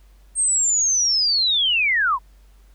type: linear sweep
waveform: sine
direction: down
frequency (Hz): 8600 to 932.3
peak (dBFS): -16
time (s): 0.35-2.19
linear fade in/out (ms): 50
effects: added 48 Hz sine -47 dBFS peak until 2.74 s + pink hiss -61 dBFS RMS until 2.74 s